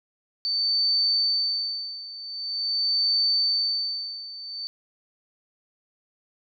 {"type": "tone with tremolo", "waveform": "sine", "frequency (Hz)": 4551, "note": "C#8", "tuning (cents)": 45, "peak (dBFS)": -19, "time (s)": [0.45, 4.67], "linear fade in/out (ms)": 0, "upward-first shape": "sine", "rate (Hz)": 0.45, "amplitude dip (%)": 85, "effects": []}